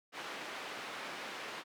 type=band-pass noise; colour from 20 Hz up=white; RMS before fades=-44 dBFS; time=0.12-1.64 s; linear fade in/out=50 ms; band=260 to 2400 Hz; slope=12 dB/octave; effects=none